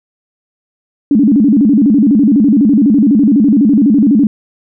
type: tone with vibrato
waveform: sine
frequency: 247.5 Hz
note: B3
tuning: 4 cents sharp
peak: -5 dBFS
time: 1.11-4.27 s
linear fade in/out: 2 ms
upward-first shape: square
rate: 12 Hz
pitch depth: 250 cents each way
effects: none